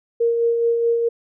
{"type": "tone with tremolo", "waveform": "sine", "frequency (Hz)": 466.2, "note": "A#4", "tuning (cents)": 0, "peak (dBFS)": -14, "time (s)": [0.2, 1.09], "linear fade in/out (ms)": 10, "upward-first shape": "sine", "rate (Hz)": 4.7, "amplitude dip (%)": 35, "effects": []}